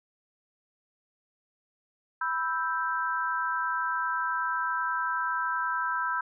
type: chord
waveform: sine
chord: E minor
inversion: second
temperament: equal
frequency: 987.8 / 1318.5 / 1568 Hz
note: B5 / E6 / G6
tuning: 0 / 0 / 0 cents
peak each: -31 dBFS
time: 2.21-6.21 s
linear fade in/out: 5 ms
effects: none